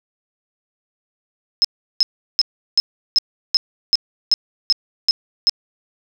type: tone bursts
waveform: sine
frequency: 5160 Hz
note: E8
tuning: 38 cents flat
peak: -10 dBFS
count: 11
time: 1.62-5.495 s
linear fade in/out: 0 ms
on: 25 ms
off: 360 ms
effects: none